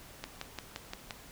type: click train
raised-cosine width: 0.2 ms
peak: -20 dBFS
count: 6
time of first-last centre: 0.24-1.108 s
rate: 5.76 Hz
effects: pink hiss -52 dBFS RMS until 1.31 s